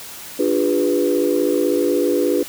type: chord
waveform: sine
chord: D diminished seventh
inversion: none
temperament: equal with one note detuned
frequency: 293.7 / 349.2 / 405.6 / 493.9 Hz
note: D4 / F4 / Ab4 / Cb5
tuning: 0 / 0 / -41 / 0 cents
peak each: -20 dBFS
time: 0.39-2.43 s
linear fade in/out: 5 ms
effects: tanh soft clip ceiling -6 dBFS + white hiss -35 dBFS RMS until 2.48 s